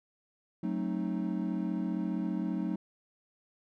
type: chord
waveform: triangle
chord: F# diminished seventh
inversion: none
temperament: equal with one note detuned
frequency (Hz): 185 / 220 / 267 / 311.1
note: F#3 / A3 / C4 / Eb4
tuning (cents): 0 / 0 / +35 / 0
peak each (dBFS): -32 / -34 / -37 / -34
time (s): 0.63-2.76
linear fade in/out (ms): 5
effects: none